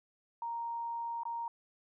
sine tone with dropouts, 932.3 Hz, A#5, in tune, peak -35 dBFS, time 0.42-1.48 s, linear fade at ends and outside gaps 2 ms, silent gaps 1.234-1.253 s, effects none

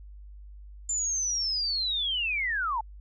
sine linear sweep, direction down, 7210 to 842 Hz, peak -26 dBFS, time 0.89-2.81 s, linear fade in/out 5 ms, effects added 50 Hz sine -43 dBFS peak until 3 s

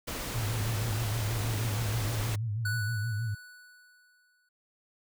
pink noise, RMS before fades -36 dBFS, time 0.07-2.36 s, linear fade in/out 10 ms
sine tone with vibrato, 109.6 Hz, A2, 6 cents flat, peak -29 dBFS, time 0.34-3.35 s, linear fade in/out 10 ms, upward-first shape sine, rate 6.3 Hz, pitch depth 120 cents each way
square tone with exponential decay, 1480 Hz, F#6, in tune, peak -31 dBFS, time 2.65-4.49 s, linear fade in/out 5 ms, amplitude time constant 400 ms
effects none

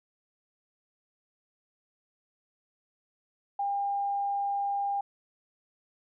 sine tone, 802 Hz, G5, 39 cents sharp, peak -27 dBFS, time 3.59-5.01 s, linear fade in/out 5 ms, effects none

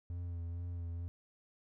triangle tone with vibrato, 86.1 Hz, F2, 24 cents flat, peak -36 dBFS, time 0.1-1.08 s, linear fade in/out 0 ms, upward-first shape sine, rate 2.2 Hz, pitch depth 30 cents each way, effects none

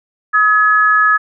sine tone pair together, 1272 / 1697.9 Hz, D#6 / G#6, +38 / +38 cents, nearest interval perfect fourth, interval 500 cents, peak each -11 dBFS, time 0.33-1.18 s, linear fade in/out 20 ms, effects none

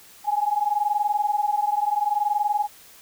sine tone pair together, 821.3 / 842 Hz, G#5 / G#5, -20 / +24 cents, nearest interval unison, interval 44 cents, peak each -23 dBFS, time 0.24-2.68 s, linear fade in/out 50 ms, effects white hiss -49 dBFS RMS until 3.01 s

